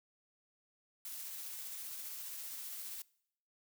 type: noise with tremolo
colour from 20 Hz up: blue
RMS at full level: -44 dBFS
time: 1.05-3.02 s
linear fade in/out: 2 ms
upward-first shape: triangle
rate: 15 Hz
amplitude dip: 25%
effects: noise-tail reverb RT60 0.7 s tail -23 dB re dry